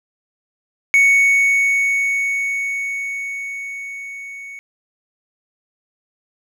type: tone with level ramp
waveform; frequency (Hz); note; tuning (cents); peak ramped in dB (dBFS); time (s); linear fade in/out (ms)
triangle; 2223; C#7; +4; -7 to -30; 0.94-4.59; 0
effects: none